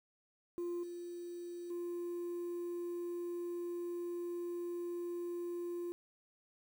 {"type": "tone with level steps", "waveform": "sine", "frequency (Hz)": 348.1, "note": "F4", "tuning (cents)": -6, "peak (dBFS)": [-34, -42, -36], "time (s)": [0.58, 5.92], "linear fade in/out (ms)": 0, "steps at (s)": [0.83, 1.7], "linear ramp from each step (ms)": 5, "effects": ["tanh soft clip ceiling -35 dBFS", "10-bit"]}